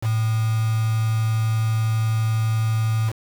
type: tone with quantisation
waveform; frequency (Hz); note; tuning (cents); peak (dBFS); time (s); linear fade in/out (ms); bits
sine; 111; A2; +16; -18; 0.01-3.13; 50; 5
effects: none